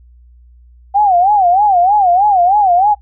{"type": "tone with vibrato", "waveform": "sine", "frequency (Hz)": 766, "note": "G5", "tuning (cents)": -40, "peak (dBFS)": -7, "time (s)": [0.94, 2.95], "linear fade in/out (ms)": 20, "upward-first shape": "sine", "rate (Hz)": 3.2, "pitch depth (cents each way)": 170, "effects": ["noise-tail reverb RT60 0.1 s tail -19 dB re dry", "added 60 Hz sine -40 dBFS peak until 3.01 s"]}